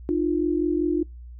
sine tone pair together, 304 / 349.2 Hz, D#4 / F4, -40 / 0 cents, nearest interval major second, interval 240 cents, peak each -23 dBFS, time 0.09-1.03 s, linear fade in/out 0 ms, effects noise-tail reverb RT60 0.2 s tail -25 dB re dry + added 60 Hz sine -38 dBFS peak until 1.39 s

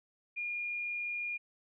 sine tone, 2422 Hz, D#7, 47 cents flat, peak -34 dBFS, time 0.36-1.38 s, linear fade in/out 20 ms, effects none

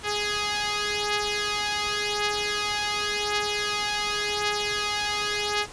5% pulse beating tone pair, 415.3 / 416.2 Hz, G#4 / G#4, 0 / +4 cents, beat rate 0.9 Hz, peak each -15 / -19 dBFS, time 0.03-5.67 s, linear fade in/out 50 ms, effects pink hiss -43 dBFS RMS until 5.72 s + resampled to 22050 Hz

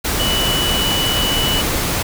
sine tone in noise, 2960 Hz, F#7, in tune, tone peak -18 dBFS, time 0.19-1.62 s, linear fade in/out 10 ms, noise pink, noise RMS -19 dBFS, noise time 0.04-2.03 s, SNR -2 dB, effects none

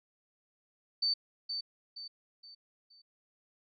sine tone with echo, 4556 Hz, C#8, 47 cents sharp, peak -25 dBFS, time 1.02-1.14 s, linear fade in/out 10 ms, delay 470 ms, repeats 4, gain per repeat -8 dB, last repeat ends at 3.02 s, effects tanh soft clip ceiling -24 dBFS + MP3 48 kbps

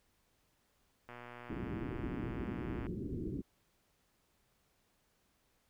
click train, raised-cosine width 0.5 ms, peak -34 dBFS, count 216, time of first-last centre 1.09-2.867 s, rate 121 Hz
white low-pass noise, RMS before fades -40 dBFS, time 1.49-3.42 s, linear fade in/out 20 ms, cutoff 380 Hz, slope 48 dB/octave
effects pink hiss -75 dBFS RMS until 5.69 s

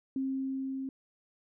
sine tone with level ramp, 266.8 Hz, C4, 34 cents sharp, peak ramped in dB -29 to -34 dBFS, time 0.16-0.89 s, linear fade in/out 2 ms, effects none

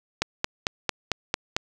click train, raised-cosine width 0.2 ms, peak -5 dBFS, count 7, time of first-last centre 0.22-1.565 s, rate 4.46 Hz, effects none

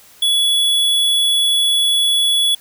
square tone, 3393 Hz, G#7, 36 cents sharp, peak -13 dBFS, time 0.22-2.55 s, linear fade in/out 5 ms, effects white hiss -46 dBFS RMS until 2.6 s

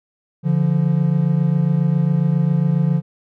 triangle tone pair together, 144.55 / 171.9 Hz, D3 / F3, -27 / -27 cents, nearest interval minor third, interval 300 cents, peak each -15 dBFS, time 0.43-3.02 s, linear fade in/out 50 ms, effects none

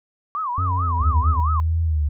sine tone with vibrato, 1114 Hz, C#6, 8 cents sharp, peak -22 dBFS, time 0.35-1.6 s, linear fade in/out 0 ms, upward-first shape sine, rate 4.5 Hz, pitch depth 260 cents each way
triangle tone with pitch glide, 90.9 to 83.84 Hz, F#2 to E2, -30 to +30 cents, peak -18 dBFS, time 0.58-1.4 s, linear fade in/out 0 ms, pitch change -140 cents, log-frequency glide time 0.79-0.89 s
sine exponential two-way sweep, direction up then down, 71.7 to 83 to 71.7 Hz, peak -17 dBFS, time 1-2.09 s, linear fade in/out 10 ms, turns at 1.82 s
effects none

